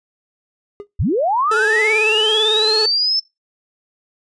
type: tone with exponential decay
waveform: triangle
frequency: 408.8 Hz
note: G#4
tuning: 27 cents flat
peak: -22 dBFS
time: 0.8-0.87 s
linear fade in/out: 0 ms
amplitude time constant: 15 ms
type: linear sweep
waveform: sine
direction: up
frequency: 43.65 to 5330 Hz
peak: -14 dBFS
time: 0.99-3.2 s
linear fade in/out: 10 ms
type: tone with vibrato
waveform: 40% pulse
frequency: 433.2 Hz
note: A4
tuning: 27 cents flat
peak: -17 dBFS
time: 1.51-2.86 s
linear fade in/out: 5 ms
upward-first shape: square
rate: 18 Hz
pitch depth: 31 cents each way
effects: noise-tail reverb RT60 0.2 s tail -22 dB re dry + resampled to 22050 Hz